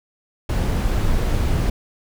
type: noise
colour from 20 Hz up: brown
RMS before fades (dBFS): -19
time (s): 0.49-1.7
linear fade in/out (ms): 5
effects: none

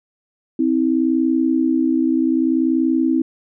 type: tone pair together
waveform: sine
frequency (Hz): 261.6 / 322.2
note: C4 / E4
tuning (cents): 0 / -39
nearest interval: major third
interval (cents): 361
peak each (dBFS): -17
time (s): 0.59-3.22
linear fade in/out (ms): 5
effects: none

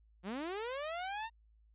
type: linear sweep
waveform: sawtooth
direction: up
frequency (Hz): 170.6 to 926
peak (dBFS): -34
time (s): 0.23-1.3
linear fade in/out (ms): 50
effects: added 54 Hz sine -63 dBFS peak until 1.74 s + resampled to 8000 Hz

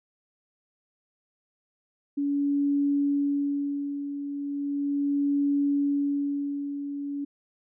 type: tone with tremolo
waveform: sine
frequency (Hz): 284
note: C#4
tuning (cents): +42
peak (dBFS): -21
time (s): 2.17-7.25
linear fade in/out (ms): 10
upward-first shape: sine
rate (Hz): 0.37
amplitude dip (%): 65
effects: none

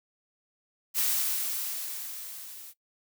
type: noise with level ramp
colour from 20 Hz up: blue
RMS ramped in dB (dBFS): -25 to -46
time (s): 0.94-2.74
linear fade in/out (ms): 50
effects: noise-tail reverb RT60 0.1 s tail -19 dB re dry

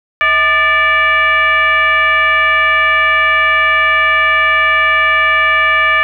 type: tone with frequency modulation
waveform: sine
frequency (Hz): 1760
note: A6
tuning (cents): 0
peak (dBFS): -8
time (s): 0.21-6.03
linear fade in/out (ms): 0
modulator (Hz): 560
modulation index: 1.3
effects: none

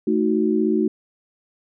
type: chord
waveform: sine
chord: D# diminished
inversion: second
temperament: equal with one note detuned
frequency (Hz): 220 / 313.3 / 370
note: A3 / D#4 / F#4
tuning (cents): 0 / +12 / 0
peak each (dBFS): -21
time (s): 0.07-0.88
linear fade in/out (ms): 5
effects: none

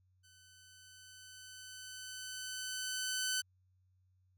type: tone with level ramp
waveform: 10% pulse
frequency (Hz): 1514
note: F#6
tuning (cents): +39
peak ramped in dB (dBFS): -54 to -24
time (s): 0.23-3.42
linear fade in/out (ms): 20
effects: added 92 Hz sine -69 dBFS peak until 4.37 s

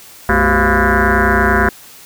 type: tone with frequency modulation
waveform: sine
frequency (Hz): 698.5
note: F5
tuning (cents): 0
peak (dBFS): -9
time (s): 0.29-1.69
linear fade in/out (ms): 2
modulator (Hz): 152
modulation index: 6.9
effects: white hiss -39 dBFS RMS until 2.05 s

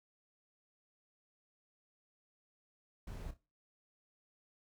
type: noise with echo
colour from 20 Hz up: brown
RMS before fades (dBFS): -45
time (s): 3.07-3.31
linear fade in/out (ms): 5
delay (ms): 30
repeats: 2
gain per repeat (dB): -12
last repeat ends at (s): 3.37
effects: noise-tail reverb RT60 0.3 s tail -19 dB re dry

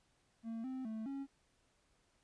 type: tone with pitch steps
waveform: triangle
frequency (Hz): 226.9 / 260.4 / 220.2 / 274.8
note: A#3 / C4 / A3 / C#4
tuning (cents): -47 / -8 / +2 / -15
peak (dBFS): -38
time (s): 0.43-1.27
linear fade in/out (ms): 50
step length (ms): 210
effects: pink hiss -75 dBFS RMS until 2.23 s + resampled to 22050 Hz

